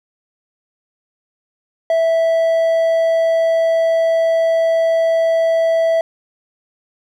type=tone; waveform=triangle; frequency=657 Hz; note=E5; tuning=6 cents flat; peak=-10 dBFS; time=1.9-6.01 s; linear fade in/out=2 ms; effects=none